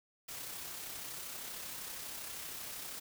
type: noise with amplitude modulation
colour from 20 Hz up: white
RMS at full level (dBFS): -43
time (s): 0.28-3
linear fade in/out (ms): 10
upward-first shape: sine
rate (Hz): 32.7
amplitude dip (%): 30
effects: none